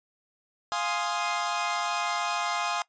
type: chord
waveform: sawtooth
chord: F minor seventh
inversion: none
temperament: equal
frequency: 698.5 / 830.6 / 1046.5 / 1244.5 Hz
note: F5 / Ab5 / C6 / Eb6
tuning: 0 / 0 / 0 / 0 cents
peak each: -29 dBFS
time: 0.72-2.82 s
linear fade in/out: 0 ms
effects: noise-tail reverb RT60 0.1 s tail -20 dB re dry + resampled to 16000 Hz